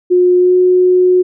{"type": "tone with pitch glide", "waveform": "sine", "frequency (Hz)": [359.9, 364.5], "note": ["F#4", "F#4"], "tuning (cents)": [-48, -26], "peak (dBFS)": -6, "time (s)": [0.1, 1.23], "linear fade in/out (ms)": 20, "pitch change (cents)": 22, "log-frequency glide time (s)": [0.38, 0.55], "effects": []}